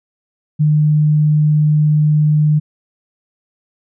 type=tone; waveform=sine; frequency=151.4 Hz; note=D#3; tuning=47 cents flat; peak=-9 dBFS; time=0.59-2.6 s; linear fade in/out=20 ms; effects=none